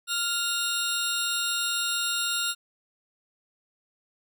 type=tone pair together; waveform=20% pulse; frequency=1397 / 3723 Hz; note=F6 / A#7; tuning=0 / -3 cents; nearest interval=octave + perfect fourth; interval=1697 cents; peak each=-23 dBFS; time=0.07-2.55 s; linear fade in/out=50 ms; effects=none